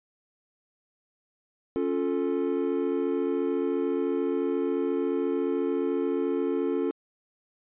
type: chord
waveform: triangle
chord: Db augmented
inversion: none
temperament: equal with one note detuned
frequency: 277.2 / 351.3 / 440 Hz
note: Db4 / F4 / A4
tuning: 0 / +10 / 0 cents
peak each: -27 dBFS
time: 1.76-6.91 s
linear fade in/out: 0 ms
effects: resampled to 8000 Hz